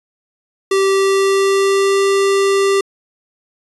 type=tone with pitch glide; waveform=square; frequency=388.9 to 393.6 Hz; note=G4 to G4; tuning=-14 to +7 cents; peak=-12 dBFS; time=0.71-2.81 s; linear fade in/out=5 ms; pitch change=+21 cents; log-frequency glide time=0.88-2.03 s; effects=resampled to 24000 Hz